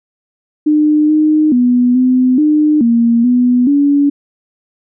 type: tone with pitch steps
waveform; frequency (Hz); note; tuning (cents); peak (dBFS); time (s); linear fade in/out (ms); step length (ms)
sine; 302.4 / 307.2 / 246.1 / 254.4 / 302.7 / 233.3 / 246.9 / 285.1; D#4 / D#4 / B3 / C4 / D#4 / A#3 / B3 / C#4; -49 / -22 / -6 / -48 / -48 / +2 / 0 / +49; -7; 0.66-4.1; 10; 430
effects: none